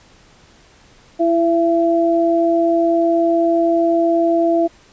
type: tone pair together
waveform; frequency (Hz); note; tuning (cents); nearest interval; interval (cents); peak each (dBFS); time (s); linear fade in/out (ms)
sine; 334 / 673; E4 / E5; +23 / +36; octave; 1213; -15; 1.19-4.68; 20
effects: pink hiss -49 dBFS RMS until 4.92 s + resampled to 16000 Hz